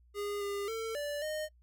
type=tone with pitch steps; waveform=square; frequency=409.2 / 403.3 / 449.1 / 583 / 615 Hz; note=G#4 / G4 / A4 / D5 / D#5; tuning=-26 / +49 / +35 / -13 / -20 cents; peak=-35 dBFS; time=0.14-1.49 s; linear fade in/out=50 ms; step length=270 ms; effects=noise-tail reverb RT60 0.1 s tail -22 dB re dry + added 60 Hz sine -60 dBFS peak until 1.62 s